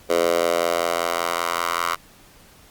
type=tone with high-pass filter sweep; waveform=10% pulse; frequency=85.2 Hz; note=F2; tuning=42 cents flat; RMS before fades=-22 dBFS; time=0.09-1.96 s; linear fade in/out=20 ms; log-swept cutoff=490 to 1100 Hz; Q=2.6; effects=pink hiss -50 dBFS RMS until 2.7 s + Opus 48 kbps